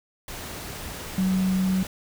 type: tone in noise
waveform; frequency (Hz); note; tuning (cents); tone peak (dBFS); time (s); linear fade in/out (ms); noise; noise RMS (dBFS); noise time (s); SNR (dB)
sine; 187.7; F#3; +25; -20; 1.18-1.83; 2; pink; -36; 0.28-1.87; +13
effects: none